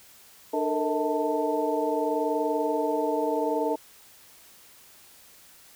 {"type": "tone cluster", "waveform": "sine", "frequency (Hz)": [299.4, 444.6, 465.3, 638, 887], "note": ["D4", "A4", "A#4", "D#5", "A5"], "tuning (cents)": [33, 18, -3, 43, 14], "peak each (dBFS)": -30, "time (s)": [0.53, 3.76], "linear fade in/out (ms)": 10, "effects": ["white hiss -53 dBFS RMS until 5.75 s"]}